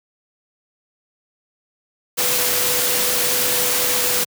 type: tone in noise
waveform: sine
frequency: 493.9 Hz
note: B4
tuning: in tune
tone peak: -28 dBFS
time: 2.17-4.25 s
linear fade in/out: 20 ms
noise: white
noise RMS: -19 dBFS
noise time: 2.17-4.25 s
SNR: -12 dB
effects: high-pass 100 Hz 12 dB/octave